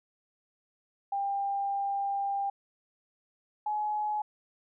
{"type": "tone pair in turn", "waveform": "sine", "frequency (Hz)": [796, 844.2], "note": ["G5", "G#5"], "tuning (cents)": [26, 28], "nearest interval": "minor second", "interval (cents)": 102, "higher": "second", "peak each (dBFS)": -28, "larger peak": "neither", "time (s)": [[1.12, 2.5], [3.66, 4.22]], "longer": "first", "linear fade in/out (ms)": 5, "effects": []}